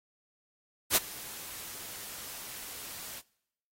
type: noise with ADSR envelope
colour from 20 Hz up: white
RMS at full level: -22 dBFS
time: 0.9-3.22 s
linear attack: 61 ms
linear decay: 27 ms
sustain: -21 dB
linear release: 40 ms
effects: noise-tail reverb RT60 0.8 s tail -24 dB re dry + AAC 48 kbps